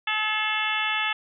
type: harmonic tone with a mistuned harmonic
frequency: 430 Hz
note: A4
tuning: 40 cents flat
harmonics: 2 / 3 / 4 / 5 / 6 / 7 / 8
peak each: -32 / -31 / -30 / -30 / -29 / -33 / -33 dBFS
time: 0.07-1.13 s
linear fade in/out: 5 ms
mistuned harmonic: 6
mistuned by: +58 cents
effects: none